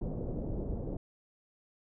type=low-pass noise; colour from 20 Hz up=pink; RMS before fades=-36 dBFS; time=0.01-0.97 s; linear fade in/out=5 ms; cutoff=550 Hz; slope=24 dB/octave; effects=none